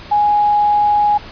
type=tone; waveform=sine; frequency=830.6 Hz; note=G#5; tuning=in tune; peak=-10 dBFS; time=0.11-1.18 s; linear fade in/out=10 ms; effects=pink hiss -35 dBFS RMS until 1.31 s + resampled to 11025 Hz